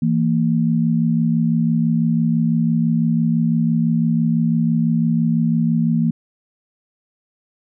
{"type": "tone pair together", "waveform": "sine", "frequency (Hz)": [164.12, 230.1], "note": ["E3", "A#3"], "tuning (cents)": [-7, -22], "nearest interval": "tritone", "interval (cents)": 585, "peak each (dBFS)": -17, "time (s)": [0.02, 6.11], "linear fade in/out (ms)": 5, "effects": []}